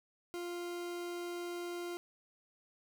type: tone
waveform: 40% pulse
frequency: 349.2 Hz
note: F4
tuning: in tune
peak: -38 dBFS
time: 0.34-1.97 s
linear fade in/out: 0 ms
effects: none